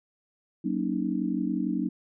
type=chord; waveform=sine; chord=D# minor seventh; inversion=first; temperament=just; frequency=186.68 / 233.3 / 280 / 311.1 Hz; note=F#3 / A#3 / C#4 / D#4; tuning=+16 / +2 / +18 / 0 cents; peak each=-31 dBFS; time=0.64-1.89 s; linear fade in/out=10 ms; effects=none